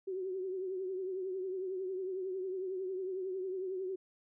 sine tone with vibrato, 375.5 Hz, F#4, 26 cents sharp, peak -35 dBFS, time 0.07-3.96 s, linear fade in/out 10 ms, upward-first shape triangle, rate 11 Hz, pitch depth 72 cents each way, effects none

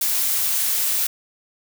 blue noise, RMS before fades -21 dBFS, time 0.01-1.07 s, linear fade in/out 5 ms, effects none

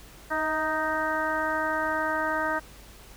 harmonic tone with a mistuned harmonic, 311.1 Hz, D#4, in tune, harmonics 1 / 2 / 3 / 4 / 5 / 6, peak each -35 / -31 / -31 / -32 / -30 / -35 dBFS, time 0.3-2.6 s, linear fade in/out 20 ms, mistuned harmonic 2, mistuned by +29 cents, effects added 50 Hz sine -50 dBFS peak until 3.16 s + pink hiss -50 dBFS RMS until 3.16 s

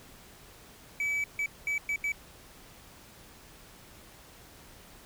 triangle tone bursts at uneven times, 2292 Hz, D7, 43 cents flat, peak -26 dBFS, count 5, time 1-1.24 / 1.39-1.46 / 1.67-1.78 / 1.89-1.96 / 2.04-2.12 s, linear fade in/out 2 ms, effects pink hiss -53 dBFS RMS until 5.05 s

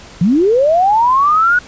sine linear sweep, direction up, 155.56 to 1480 Hz, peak -8 dBFS, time 0.21-1.59 s, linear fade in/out 5 ms, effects pink hiss -37 dBFS RMS until 1.67 s + resampled to 16000 Hz

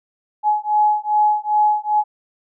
sine beating tone pair, 843 / 845.5 Hz, G#5 / G#5, +26 / +31 cents, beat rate 2.5 Hz, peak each -17 dBFS, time 0.43-2.04 s, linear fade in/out 50 ms, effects none

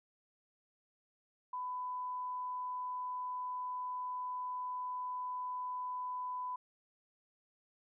sine tone, 1000 Hz, B5, 21 cents sharp, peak -37 dBFS, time 1.53-6.56 s, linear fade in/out 5 ms, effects none

